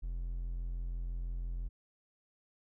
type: tone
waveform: triangle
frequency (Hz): 43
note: F1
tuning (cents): -26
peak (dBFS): -33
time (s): 0.02-1.69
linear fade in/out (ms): 20
effects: none